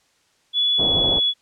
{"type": "tone with pitch glide", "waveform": "sine", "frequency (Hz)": [3415, 3391], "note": ["G#7", "G#7"], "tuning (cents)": [48, 35], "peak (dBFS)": -16, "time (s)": [0.53, 1.34], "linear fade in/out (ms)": 50, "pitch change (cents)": -13, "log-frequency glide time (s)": [0.75, 0.84]}
{"type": "low-pass noise", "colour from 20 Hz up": "white", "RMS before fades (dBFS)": -26, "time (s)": [0.78, 1.2], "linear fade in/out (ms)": 20, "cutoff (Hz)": 690, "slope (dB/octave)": 24}
{"effects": ["white hiss -62 dBFS RMS until 1.41 s", "low-pass 7000 Hz 12 dB/octave"]}